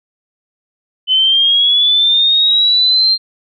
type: linear sweep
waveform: sine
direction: up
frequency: 3024 to 4186 Hz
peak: -8 dBFS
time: 1.07-3.18 s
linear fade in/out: 50 ms
effects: none